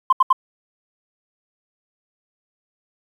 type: tone bursts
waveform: sine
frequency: 1042 Hz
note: C6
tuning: 7 cents flat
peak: -9 dBFS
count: 3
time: 0.1-0.329 s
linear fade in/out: 5 ms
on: 27 ms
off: 74 ms
effects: tanh soft clip ceiling -6 dBFS + 8-bit